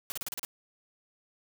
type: noise bursts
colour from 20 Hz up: white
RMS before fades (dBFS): -36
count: 7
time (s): 0.1-0.45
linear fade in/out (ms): 0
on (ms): 20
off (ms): 35
effects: none